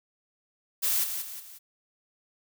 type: noise with echo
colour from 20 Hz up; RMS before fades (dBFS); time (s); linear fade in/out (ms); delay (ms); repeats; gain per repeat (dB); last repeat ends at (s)
blue; -26; 0.82-1.05; 20; 180; 3; -7; 1.59
effects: none